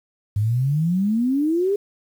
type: exponential sweep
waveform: sine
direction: up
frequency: 100 to 415.3 Hz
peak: -17 dBFS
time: 0.36-1.76 s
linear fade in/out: 5 ms
effects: 8-bit